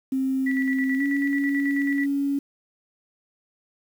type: tone with pitch glide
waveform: sine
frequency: 264.7 to 280.1 Hz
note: C4 to C#4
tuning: +20 to +18 cents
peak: -21 dBFS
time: 0.12-2.39 s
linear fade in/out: 5 ms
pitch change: +98 cents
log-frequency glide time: 0.97-1.02 s
type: tone with tremolo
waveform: sine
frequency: 1955 Hz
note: B6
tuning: 18 cents flat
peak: -26 dBFS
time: 0.46-2.06 s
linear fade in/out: 10 ms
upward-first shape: square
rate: 9.2 Hz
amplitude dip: 55%
effects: 8-bit